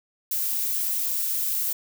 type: noise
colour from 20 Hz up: violet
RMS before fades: -26 dBFS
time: 0.31-1.73 s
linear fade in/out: 5 ms
effects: none